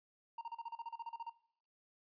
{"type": "tone bursts", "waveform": "triangle", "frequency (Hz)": 926, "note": "A#5", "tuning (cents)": -12, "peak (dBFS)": -39, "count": 14, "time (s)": [0.38, 1.297], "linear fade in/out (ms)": 5, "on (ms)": 33, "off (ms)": 35, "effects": ["noise-tail reverb RT60 0.6 s tail -19 dB re dry", "resampled to 11025 Hz"]}